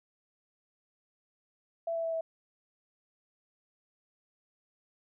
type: tone with pitch steps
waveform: sine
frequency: 667 / 662 / 657.1 / 652.1 Hz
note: E5 / E5 / E5 / E5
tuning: +20 / +7 / -6 / -19 cents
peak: -30 dBFS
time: 1.87-2.21 s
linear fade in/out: 5 ms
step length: 85 ms
effects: none